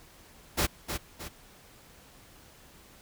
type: noise with echo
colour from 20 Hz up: pink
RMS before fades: -26 dBFS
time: 0.57-0.67 s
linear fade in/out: 20 ms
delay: 310 ms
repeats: 2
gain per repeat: -7 dB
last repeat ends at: 1.29 s
effects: pink hiss -55 dBFS RMS until 3.01 s